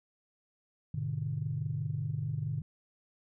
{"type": "chord", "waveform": "sine", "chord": "G# diminished", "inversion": "none", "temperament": "just", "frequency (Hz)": [103.83, 124.59, 149.51], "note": ["G#2", "B2", "D3"], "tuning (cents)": [0, 16, 31], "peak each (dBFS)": [-37, -36, -34], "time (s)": [0.94, 2.62], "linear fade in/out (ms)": 5, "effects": ["tanh soft clip ceiling -22 dBFS"]}